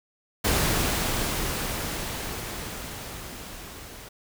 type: noise with level ramp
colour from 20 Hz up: pink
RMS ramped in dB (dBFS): -23 to -43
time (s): 0.44-4.09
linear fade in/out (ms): 10
effects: none